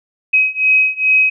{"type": "beating tone pair", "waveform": "sine", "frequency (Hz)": [2535, 2537.4], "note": ["D#7", "D#7"], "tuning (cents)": [32, 33], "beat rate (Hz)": 2.4, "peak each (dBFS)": [-14, -13], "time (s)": [0.33, 1.3], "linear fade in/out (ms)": 10, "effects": []}